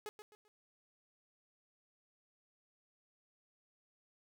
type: tone with echo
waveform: sawtooth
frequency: 422.6 Hz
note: G#4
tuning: 30 cents sharp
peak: -38 dBFS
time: 0.06-0.09 s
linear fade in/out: 0 ms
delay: 130 ms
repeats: 3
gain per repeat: -9 dB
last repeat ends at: 0.48 s
effects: none